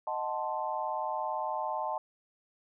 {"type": "chord", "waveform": "sine", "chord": "D# diminished seventh", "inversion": "none", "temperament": "equal", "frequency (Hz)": [622.3, 740, 880, 1046.5], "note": ["D#5", "F#5", "A5", "C6"], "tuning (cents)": [0, 0, 0, 0], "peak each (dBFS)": [-37, -38, -34, -38], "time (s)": [0.07, 1.98], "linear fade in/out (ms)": 2, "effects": []}